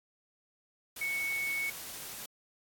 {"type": "tone in noise", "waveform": "sine", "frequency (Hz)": 2217, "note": "C#7", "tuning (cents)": 0, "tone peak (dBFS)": -31, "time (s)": [1.01, 1.7], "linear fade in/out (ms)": 5, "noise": "white", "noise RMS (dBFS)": -43, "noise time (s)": [0.96, 2.26], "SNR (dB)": 9, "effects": ["AAC 64 kbps"]}